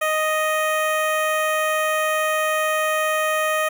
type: tone with notch filter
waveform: 15% pulse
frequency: 622.3 Hz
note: D#5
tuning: in tune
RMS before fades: -21 dBFS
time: 0.01-3.69 s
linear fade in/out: 10 ms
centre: 5100 Hz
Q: 1.2
effects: none